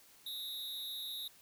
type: tone with amplitude modulation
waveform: square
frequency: 3773 Hz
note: A#7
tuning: 20 cents sharp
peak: -37 dBFS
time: 0.26-1.28 s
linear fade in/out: 5 ms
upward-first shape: sine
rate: 246 Hz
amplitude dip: 85%
effects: white hiss -62 dBFS RMS until 1.41 s